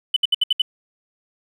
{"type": "tone bursts", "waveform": "triangle", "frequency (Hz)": 2998, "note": "F#7", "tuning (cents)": 22, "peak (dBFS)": -10, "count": 6, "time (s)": [0.14, 0.619], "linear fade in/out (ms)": 5, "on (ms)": 24, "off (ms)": 67, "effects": ["tanh soft clip ceiling -11 dBFS"]}